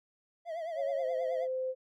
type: tone with vibrato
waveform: triangle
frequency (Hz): 659.3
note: E5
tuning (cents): 0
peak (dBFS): -33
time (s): 0.45-1.48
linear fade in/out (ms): 50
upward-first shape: triangle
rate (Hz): 9.4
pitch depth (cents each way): 110
type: tone with pitch glide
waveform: sine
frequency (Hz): 554.4 to 517.3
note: C#5 to C5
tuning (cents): 0 to -20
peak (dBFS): -31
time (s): 0.75-1.75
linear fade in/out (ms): 50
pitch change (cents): -120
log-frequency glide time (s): 0.96-1.05
effects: none